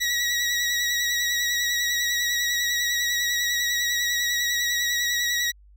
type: tone with vibrato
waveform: 20% pulse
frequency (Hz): 1923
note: B6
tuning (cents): -47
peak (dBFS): -17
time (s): 0-5.52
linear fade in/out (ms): 20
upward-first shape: sine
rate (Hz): 10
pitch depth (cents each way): 30
effects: added 50 Hz sine -49 dBFS peak until 5.76 s